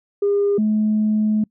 sine tone pair in turn, 404.4 / 214.2 Hz, G#4 / A3, -46 / -46 cents, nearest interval major seventh, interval 1100 cents, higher first, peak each -14 dBFS, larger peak neither, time 0.22-0.58 / 0.58-1.44 s, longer second, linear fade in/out 5 ms, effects noise-tail reverb RT60 0.1 s tail -26 dB re dry + tanh soft clip ceiling -11 dBFS

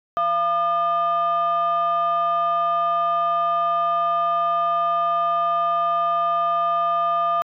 sine tone pair together, 685 / 1207.6 Hz, F5 / D6, -34 / +48 cents, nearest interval minor seventh, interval 982 cents, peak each -21 / -18 dBFS, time 0.17-7.42 s, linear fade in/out 0 ms, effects tanh soft clip ceiling -14 dBFS

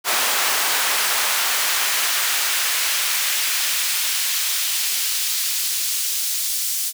pink noise with high-pass filter sweep, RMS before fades -21 dBFS, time 0.04-6.93 s, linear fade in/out 50 ms, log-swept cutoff 790 to 5600 Hz, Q 0.72, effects none

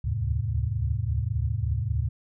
sine tone cluster, 70.9 / 74.5 / 85.8 / 107.7 / 132.8 Hz, C#2 / D2 / F2 / A2 / C3, +40 / +25 / -30 / -37 / +26 cents, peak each -32 / -31 / -33 / -27 / -33 dBFS, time 0.04-2.09 s, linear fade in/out 10 ms, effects none

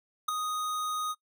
square tone with ADSR envelope, 1244.5 Hz, D#6, in tune, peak -23 dBFS, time 0.28-1.15 s, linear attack 9 ms, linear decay 3 ms, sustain -8 dB, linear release 41 ms, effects noise-tail reverb RT60 0.1 s tail -22 dB re dry

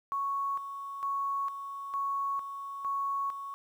sine tone with tremolo, 1109 Hz, C#6, in tune, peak -29 dBFS, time 0.12-3.54 s, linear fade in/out 0 ms, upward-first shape square, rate 1.1 Hz, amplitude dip 60%, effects 10-bit

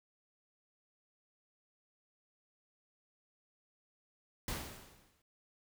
pink noise with exponential decay, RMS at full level -37 dBFS, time 4.48-5.22 s, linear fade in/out 2 ms, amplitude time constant 160 ms, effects none

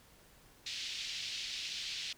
pink band-pass noise, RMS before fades -41 dBFS, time 0.66-2.13 s, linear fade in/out 5 ms, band 2700 to 5300 Hz, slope 24 dB/octave, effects pink hiss -62 dBFS RMS until 2.17 s

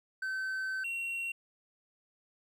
triangle tone pair in turn, 1536 / 2737 Hz, G6 / F7, -36 / -36 cents, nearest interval minor seventh, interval 1000 cents, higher second, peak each -31 / -32 dBFS, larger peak first, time 0.22-0.84 / 0.84-1.32 s, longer first, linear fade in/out 5 ms, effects none

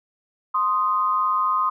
sine tone pair together, 1046 / 1243.5 Hz, C6 / D#6, -1 / -1 cents, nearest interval minor third, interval 300 cents, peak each -21 dBFS, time 0.54-1.7 s, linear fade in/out 10 ms, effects none

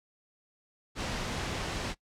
pink noise, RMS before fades -34 dBFS, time 0.95-1.95 s, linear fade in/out 50 ms, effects noise-tail reverb RT60 0.1 s tail -21 dB re dry + low-pass 6000 Hz 12 dB/octave

